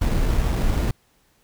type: noise with sample-and-hold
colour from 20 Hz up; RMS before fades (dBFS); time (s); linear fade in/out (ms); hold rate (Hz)
brown; -20; 0.01-0.91; 5; 4410
effects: pink hiss -62 dBFS RMS until 1.43 s